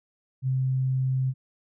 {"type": "tone", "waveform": "sine", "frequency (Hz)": 130.81, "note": "C3", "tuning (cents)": 0, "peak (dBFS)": -22, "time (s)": [0.42, 1.34], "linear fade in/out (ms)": 50, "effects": []}